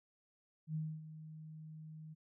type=tone with ADSR envelope; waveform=sine; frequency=156.4 Hz; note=D#3; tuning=9 cents sharp; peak=-35 dBFS; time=0.67-2.15 s; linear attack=80 ms; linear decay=260 ms; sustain=-13 dB; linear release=24 ms; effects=none